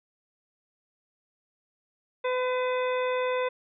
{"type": "harmonic tone", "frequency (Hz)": 505, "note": "B4", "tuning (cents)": 39, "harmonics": [1, 2, 3, 4, 5, 7], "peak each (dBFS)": [-26, -32, -39, -38, -39, -43], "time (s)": [2.24, 3.49], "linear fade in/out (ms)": 10, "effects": []}